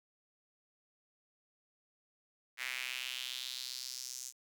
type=tone with high-pass filter sweep; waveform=sawtooth; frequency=127.5 Hz; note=C3; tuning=44 cents flat; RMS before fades=-42 dBFS; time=2.57-4.33 s; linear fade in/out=50 ms; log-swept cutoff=2000 to 6700 Hz; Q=3.1; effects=none